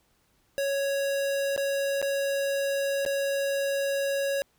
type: tone with dropouts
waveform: square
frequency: 554.4 Hz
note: C#5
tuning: in tune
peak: -26 dBFS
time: 0.58-4.42 s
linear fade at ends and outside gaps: 0 ms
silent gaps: 1.563-1.577 / 2.016-2.026 / 3.051-3.062 s
effects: pink hiss -68 dBFS RMS until 4.58 s